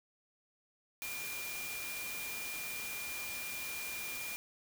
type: tone in noise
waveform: sine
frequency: 2403 Hz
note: D7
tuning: 39 cents sharp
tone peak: -42 dBFS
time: 1.02-4.36 s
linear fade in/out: 0 ms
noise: white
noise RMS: -43 dBFS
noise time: 1.02-4.36 s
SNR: -2 dB
effects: none